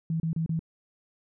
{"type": "tone bursts", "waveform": "sine", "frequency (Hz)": 162.5, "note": "E3", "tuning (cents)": -24, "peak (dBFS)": -25, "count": 4, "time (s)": [0.1, 0.593], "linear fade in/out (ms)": 2, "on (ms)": 100, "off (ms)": 31, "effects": []}